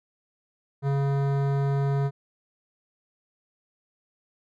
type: tone with hard clipping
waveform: sine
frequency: 139.1 Hz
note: C#3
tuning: 6 cents sharp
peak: -24 dBFS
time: 0.82-2.11 s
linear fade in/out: 50 ms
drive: 16 dB
effects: none